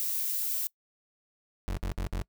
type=noise; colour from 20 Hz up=violet; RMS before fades=-31 dBFS; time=0-0.67 s; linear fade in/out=0 ms
type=tone bursts; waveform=35% pulse; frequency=45.93 Hz; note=F#1; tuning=12 cents flat; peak=-28 dBFS; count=4; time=1.68-2.218 s; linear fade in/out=0 ms; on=91 ms; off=58 ms
effects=noise-tail reverb RT60 0.1 s tail -23 dB re dry

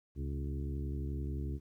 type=harmonic tone with a mistuned harmonic; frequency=71.3 Hz; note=C#2; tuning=49 cents sharp; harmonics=1 / 2 / 3 / 4 / 5 / 6; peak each=-36 / -41 / -47 / -46 / -48 / -54 dBFS; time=0.15-1.6 s; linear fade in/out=50 ms; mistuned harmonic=2; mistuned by=-79 cents; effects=12-bit

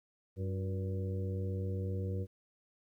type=harmonic tone with a mistuned harmonic; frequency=95.9 Hz; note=G2; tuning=37 cents flat; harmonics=1 / 2 / 3 / 4 / 5 / 6; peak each=-34 / -43 / -49 / -46 / -44 / -56 dBFS; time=0.36-2.27 s; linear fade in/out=50 ms; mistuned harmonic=4; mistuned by=-74 cents; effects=12-bit

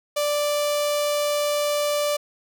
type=tone with notch filter; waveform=sawtooth; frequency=587.3 Hz; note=D5; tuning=in tune; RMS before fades=-23 dBFS; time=0.16-2.17 s; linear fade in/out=10 ms; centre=1600 Hz; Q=1.5; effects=none

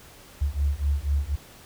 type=beating tone pair; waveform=sine; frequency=69.3 / 73.4 Hz; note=C#2 / D2; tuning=0 / 0 cents; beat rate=4.1 Hz; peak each=-25 dBFS; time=0.41-1.36 s; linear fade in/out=10 ms; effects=pink hiss -49 dBFS RMS until 1.65 s

